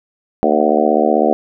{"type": "harmonic tone with a mistuned harmonic", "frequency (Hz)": 75.9, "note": "D#2", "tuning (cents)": -42, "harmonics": [3, 4, 5, 6, 7, 8, 9, 10], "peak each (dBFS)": [-19, -19, -19, -19, -19, -19, -19, -19], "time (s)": [0.43, 1.33], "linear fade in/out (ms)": 0, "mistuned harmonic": 10, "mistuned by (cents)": -26, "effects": []}